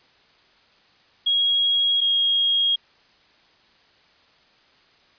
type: tone pair in turn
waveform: sine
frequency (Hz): 3296 / 3268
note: G#7 / G#7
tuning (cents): -14 / -29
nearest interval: unison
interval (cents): 15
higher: first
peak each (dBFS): -17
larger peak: neither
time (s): 1.26-2.01 / 2.01-2.76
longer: neither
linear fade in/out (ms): 10
effects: white hiss -57 dBFS RMS until 5.18 s + resampled to 11025 Hz